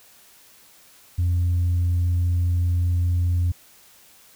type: tone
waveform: sine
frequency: 87.5 Hz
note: F2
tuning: 4 cents sharp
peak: -16 dBFS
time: 1.18-3.52 s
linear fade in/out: 10 ms
effects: tanh soft clip ceiling -16 dBFS + white hiss -52 dBFS RMS until 4.35 s